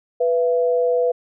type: tone pair together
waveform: sine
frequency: 493.9 / 674 Hz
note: B4 / E5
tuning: 0 / +38 cents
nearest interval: perfect fourth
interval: 538 cents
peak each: -16 / -23 dBFS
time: 0.2-1.12 s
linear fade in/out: 10 ms
effects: none